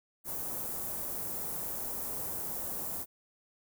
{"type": "band-stop noise", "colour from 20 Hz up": "white", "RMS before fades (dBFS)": -37, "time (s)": [0.24, 3.06], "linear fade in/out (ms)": 50, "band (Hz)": [840, 12000], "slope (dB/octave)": 12, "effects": []}